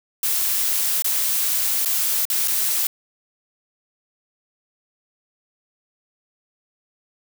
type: noise with dropouts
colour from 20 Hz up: blue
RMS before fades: -21 dBFS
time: 0.23-2.87 s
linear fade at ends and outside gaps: 2 ms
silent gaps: 1.022-1.044 / 1.849-1.857 / 2.253-2.3 / 2.476-2.48 s
effects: none